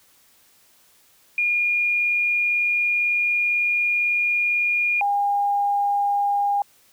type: tone pair in turn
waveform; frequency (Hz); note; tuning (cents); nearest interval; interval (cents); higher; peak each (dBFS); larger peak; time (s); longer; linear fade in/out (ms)
sine; 2426 / 809.6; D#7 / G#5; -44 / -44; octave + perfect fifth; 1900; first; -18; neither; 1.38-5.01 / 5.01-6.62; first; 2
effects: white hiss -57 dBFS RMS until 6.92 s